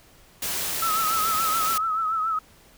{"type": "noise", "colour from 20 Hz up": "white", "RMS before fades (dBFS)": -28, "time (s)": [0.42, 1.78], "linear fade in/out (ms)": 5}
{"type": "tone with vibrato", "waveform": "sine", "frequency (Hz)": 1298, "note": "E6", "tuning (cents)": -27, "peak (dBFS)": -22, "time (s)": [0.82, 2.39], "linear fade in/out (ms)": 5, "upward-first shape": "triangle", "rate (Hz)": 7, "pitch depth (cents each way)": 68}
{"effects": ["pink hiss -54 dBFS RMS until 2.77 s"]}